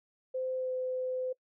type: tone with pitch glide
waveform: sine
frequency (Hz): 516 to 511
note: C5 to C5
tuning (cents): -24 to -41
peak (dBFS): -31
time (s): 0.34-1.33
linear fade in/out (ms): 10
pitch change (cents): -17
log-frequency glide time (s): 0.56-0.72
effects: noise-tail reverb RT60 0.1 s tail -23 dB re dry